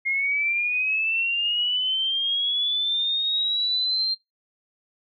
sine linear sweep, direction up, 2130 to 4186 Hz, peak -21 dBFS, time 0.05-4.15 s, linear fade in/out 20 ms, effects noise-tail reverb RT60 0.2 s tail -21 dB re dry

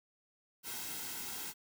white noise with comb filter, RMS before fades -42 dBFS, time 0.63-1.54 s, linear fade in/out 50 ms, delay 1.7 ms, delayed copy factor -0.65, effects none

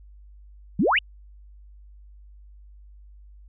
sine exponential sweep, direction up, 156.9 to 3138 Hz, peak -17 dBFS, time 0.79-0.99 s, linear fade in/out 5 ms, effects added 50 Hz sine -45 dBFS peak until 3.48 s

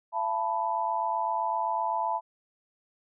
sine chord, E suspended fourth, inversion none, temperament equal with one note detuned, 675.1 / 880 / 987.8 Hz, E5 / A5 / B5, +41 / 0 / 0 cents, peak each -33 / -29 / -30 dBFS, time 0.12-2.21 s, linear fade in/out 50 ms, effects none

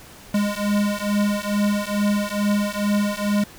square beating tone pair, 204.3 / 206.6 Hz, G#3 / G#3, -28 / -9 cents, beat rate 2.3 Hz, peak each -23 dBFS, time 0.34-3.44 s, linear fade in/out 5 ms, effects pink hiss -44 dBFS RMS until 3.58 s

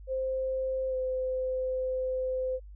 sine tone with pitch glide, 523.3 to 514.9 Hz, C5 to C5, 0 to -28 cents, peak -28 dBFS, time 0.07-2.6 s, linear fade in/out 50 ms, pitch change -28 cents, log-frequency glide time 0.89-0.95 s, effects added 50 Hz sine -44 dBFS peak until 2.75 s

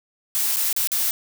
blue noise with dropouts, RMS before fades -22 dBFS, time 0.35-1.11 s, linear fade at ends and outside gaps 0 ms, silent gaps 0.561-0.568 / 0.728-0.764 / 0.873-0.918 s, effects none

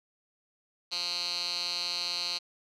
10% pulse tone with band-pass filter, 175.4 Hz, F3, 8 cents sharp, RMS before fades -33 dBFS, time 0.91-2.39 s, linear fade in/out 20 ms, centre 4200 Hz, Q 5.9, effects none

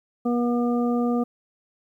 harmonic tone, 240.5 Hz, B3, 46 cents flat, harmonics 1 / 2 / 3 / 5, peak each -21 / -27 / -31 / -35 dBFS, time 0.25-1.24 s, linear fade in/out 10 ms, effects 10-bit

